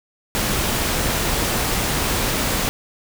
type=noise; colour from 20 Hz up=pink; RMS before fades=-21 dBFS; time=0.35-2.69 s; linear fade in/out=0 ms; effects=none